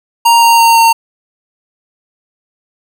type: tone with pitch steps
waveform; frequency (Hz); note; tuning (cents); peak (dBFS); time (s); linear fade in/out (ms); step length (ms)
square; 932.3 / 926.4 / 920.5 / 914.7; A#5 / A#5 / A#5 / A#5; 0 / -11 / -22 / -33; -5; 0.25-0.93; 10; 170
effects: none